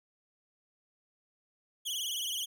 sawtooth tone with vibrato, 3136 Hz, G7, in tune, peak -30 dBFS, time 1.85-2.46 s, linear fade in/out 20 ms, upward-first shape triangle, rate 19 Hz, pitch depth 160 cents each way, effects none

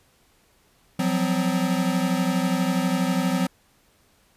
square tone cluster, 175.8 / 188.1 / 255.9 Hz, F3 / F#3 / C4, +12 / +29 / -38 cents, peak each -26 dBFS, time 0.99-3.47 s, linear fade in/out 5 ms, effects pink hiss -61 dBFS RMS until 4.36 s + resampled to 32000 Hz

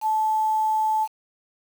sine tone with quantisation, 870 Hz, A5, 20 cents flat, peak -19 dBFS, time 0.01-1.08 s, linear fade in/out 50 ms, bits 7, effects none

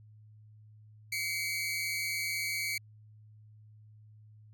sawtooth tone pair together, 2096 / 2266 Hz, C7 / C#7, +2 / +37 cents, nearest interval minor second, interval 135 cents, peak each -34 / -30 dBFS, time 1.12-2.78 s, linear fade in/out 5 ms, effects added 107 Hz sine -53 dBFS peak until 4.53 s

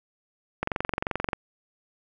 click train, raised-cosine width 0.5 ms, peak -11 dBFS, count 17, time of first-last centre 0.63-1.332 s, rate 22.8 Hz, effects none

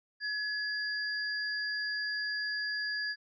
sine tone pair together, 1696 / 4797 Hz, G#6 / D8, +36 / +36 cents, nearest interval octave + tritone, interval 1800 cents, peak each -33 / -37 dBFS, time 0.2-3.16 s, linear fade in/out 50 ms, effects none

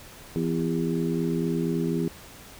harmonic tone with a mistuned harmonic, 84 Hz, E2, 33 cents sharp, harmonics 2 / 3 / 4 / 5, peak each -27 / -29 / -30 / -31 dBFS, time 0.36-2.08 s, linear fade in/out 0 ms, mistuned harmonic 5, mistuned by -64 cents, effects pink hiss -46 dBFS RMS until 2.59 s

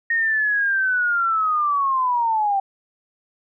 sine linear sweep, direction down, 1861 to 773 Hz, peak -17 dBFS, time 0.1-2.6 s, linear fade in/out 5 ms, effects none

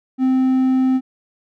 triangle tone, 260 Hz, C4, 11 cents flat, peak -11 dBFS, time 0.18-1.01 s, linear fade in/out 50 ms, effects none

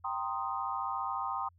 sine chord, C minor seventh, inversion second, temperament equal, 784 / 932.3 / 1046.5 / 1244.5 Hz, G5 / Bb5 / C6 / Eb6, 0 / 0 / 0 / 0 cents, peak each -38 / -39 / -37 / -37 dBFS, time 0.04-1.49 s, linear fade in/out 10 ms, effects added 87 Hz sine -61 dBFS peak until 1.58 s

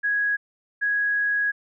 sine tone pair in turn, 1661.2 / 1661.2 Hz, G#6 / G#6, 0 / 0 cents, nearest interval unison, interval 0 cents, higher neither, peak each -20 dBFS, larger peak neither, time 0.03-0.37 / 0.81-1.52 s, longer second, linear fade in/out 20 ms, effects none

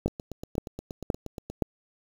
two click trains, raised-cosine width 2 ms, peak -23 / -10 dBFS, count 13 / 4, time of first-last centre 0.08-1.5 / 0.06-1.623 s, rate 8.45 / 1.92 Hz, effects 7-bit

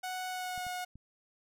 sawtooth tone with pitch glide, 739 to 725.9 Hz, F#5 to F#5, -2 to -33 cents, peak -32 dBFS, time 0.03-0.85 s, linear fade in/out 10 ms, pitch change -31 cents, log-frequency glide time 0.29-0.68 s
clicks, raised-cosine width 5 ms, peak -39 dBFS, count 3, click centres 0.578 / 0.667 / 0.956 s
effects none

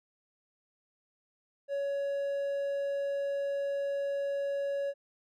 triangle tone, 560 Hz, C#5, 18 cents sharp, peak -28 dBFS, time 1.68-4.94 s, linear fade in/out 50 ms, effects none

